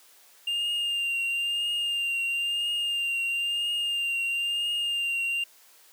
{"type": "tone with vibrato", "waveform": "triangle", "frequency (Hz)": 2800, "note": "F7", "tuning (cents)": 4, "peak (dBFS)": -24, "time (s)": [0.47, 5.44], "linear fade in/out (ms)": 5, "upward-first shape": "triangle", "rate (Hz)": 1, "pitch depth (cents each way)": 32, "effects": ["white hiss -56 dBFS RMS until 5.92 s", "high-pass 400 Hz 12 dB/octave"]}